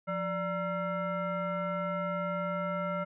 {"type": "tone with frequency modulation", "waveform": "sine", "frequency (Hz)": 587.3, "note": "D5", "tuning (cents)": 0, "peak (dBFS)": -30, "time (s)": [0.07, 3.05], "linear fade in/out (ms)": 20, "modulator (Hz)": 763, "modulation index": 1.3, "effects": []}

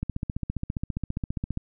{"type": "click train", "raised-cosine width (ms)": 5, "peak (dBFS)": -16, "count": 24, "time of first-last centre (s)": [0.03, 1.574], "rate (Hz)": 14.9, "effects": []}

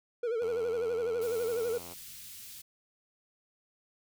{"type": "tone with vibrato", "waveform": "triangle", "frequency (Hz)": 463.3, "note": "A#4", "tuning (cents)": -11, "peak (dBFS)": -27, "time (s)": [0.23, 1.78], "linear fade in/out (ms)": 5, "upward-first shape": "sine", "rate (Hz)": 12, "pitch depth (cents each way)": 94}
{"type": "tone with pitch glide", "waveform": "5% pulse", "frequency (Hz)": [87, 86.35], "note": ["F2", "F2"], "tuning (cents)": [-6, -19], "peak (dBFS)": -35, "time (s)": [0.41, 1.94], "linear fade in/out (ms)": 10, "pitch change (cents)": -13, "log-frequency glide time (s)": [0.91, 1.31]}
{"type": "band-stop noise", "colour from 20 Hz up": "white", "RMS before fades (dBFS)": -47, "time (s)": [1.21, 2.62], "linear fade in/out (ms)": 10, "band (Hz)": [160, 2600], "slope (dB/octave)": 12}
{"effects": []}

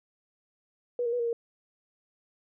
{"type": "tone with pitch steps", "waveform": "sine", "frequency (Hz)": [485.7, 468, 488.4, 469.1, 466.1], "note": ["B4", "A#4", "B4", "A#4", "A#4"], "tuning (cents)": [-29, 7, -19, 11, 0], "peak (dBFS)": -26, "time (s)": [0.99, 1.33], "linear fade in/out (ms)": 2, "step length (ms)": 68, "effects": []}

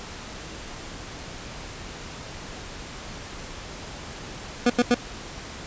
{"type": "tone bursts", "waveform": "25% pulse", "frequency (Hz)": 242.6, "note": "B3", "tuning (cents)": -31, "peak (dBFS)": -12, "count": 3, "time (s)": [4.66, 4.945], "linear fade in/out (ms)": 5, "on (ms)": 39, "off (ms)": 84, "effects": ["pink hiss -38 dBFS RMS until 5.66 s", "resampled to 16000 Hz"]}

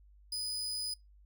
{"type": "tone", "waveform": "35% pulse", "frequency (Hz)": 4978, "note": "D#8", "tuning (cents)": 0, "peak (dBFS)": -33, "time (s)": [0.32, 0.94], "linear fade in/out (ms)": 5, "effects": ["noise-tail reverb RT60 0.2 s tail -26 dB re dry", "added 50 Hz sine -57 dBFS peak until 1.25 s"]}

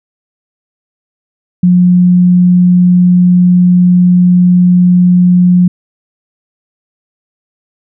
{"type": "tone", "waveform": "sine", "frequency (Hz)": 179, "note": "F3", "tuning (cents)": 43, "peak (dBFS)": -3, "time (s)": [1.63, 5.68], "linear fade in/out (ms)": 5, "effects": []}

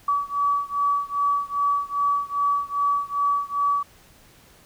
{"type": "beating tone pair", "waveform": "sine", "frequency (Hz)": [1142, 1144.5], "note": ["D6", "D6"], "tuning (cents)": [-49, -45], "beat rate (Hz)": 2.5, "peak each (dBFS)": [-23, -24], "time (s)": [0.08, 3.83], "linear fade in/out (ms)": 5, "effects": ["pink hiss -53 dBFS RMS until 4.65 s"]}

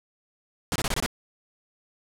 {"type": "noise bursts", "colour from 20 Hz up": "pink", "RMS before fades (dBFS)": -26, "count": 6, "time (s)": [0.72, 1.062], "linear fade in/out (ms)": 0, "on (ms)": 37, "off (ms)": 24, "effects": ["low-pass 11000 Hz 12 dB/octave"]}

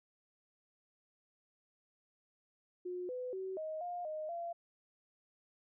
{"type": "tone with pitch steps", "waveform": "sine", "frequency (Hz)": [360, 502, 378.9, 627, 707, 619, 684], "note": ["F#4", "B4", "F#4", "D#5", "F5", "D#5", "F5"], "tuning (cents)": [-47, 28, 41, 13, 21, -9, -36], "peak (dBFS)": -38, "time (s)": [2.85, 4.53], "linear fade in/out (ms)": 10, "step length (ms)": 240, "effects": []}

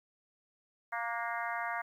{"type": "harmonic tone with a mistuned harmonic", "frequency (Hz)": 233.1, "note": "A#3", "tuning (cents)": 0, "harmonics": [3, 4, 5, 6, 7, 8, 9], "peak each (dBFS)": [-39, -40, -41, -42, -42, -43, -44], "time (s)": [0.92, 1.82], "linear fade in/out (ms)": 10, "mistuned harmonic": 6, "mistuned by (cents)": 41, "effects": ["11-bit"]}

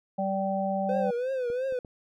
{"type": "harmonic tone", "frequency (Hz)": 194, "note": "G3", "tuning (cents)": -18, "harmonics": [1, 3, 4], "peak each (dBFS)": [-30, -30, -30], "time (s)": [0.18, 1.11], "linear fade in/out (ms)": 10}
{"type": "tone with vibrato", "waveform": "triangle", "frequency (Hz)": 505, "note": "B4", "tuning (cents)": 39, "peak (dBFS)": -25, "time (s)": [0.89, 1.79], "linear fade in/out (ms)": 2, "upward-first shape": "triangle", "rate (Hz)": 2.9, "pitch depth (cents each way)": 120}
{"type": "clicks", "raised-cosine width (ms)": 2, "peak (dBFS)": [-30, -35, -32], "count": 3, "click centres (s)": [1.501, 1.724, 1.848]}
{"effects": []}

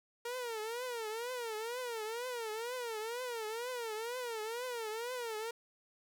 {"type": "tone with vibrato", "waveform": "sawtooth", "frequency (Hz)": 466.2, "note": "A#4", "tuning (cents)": 0, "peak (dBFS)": -34, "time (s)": [0.25, 5.51], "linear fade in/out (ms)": 5, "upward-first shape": "triangle", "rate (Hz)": 2.1, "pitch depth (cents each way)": 170, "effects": []}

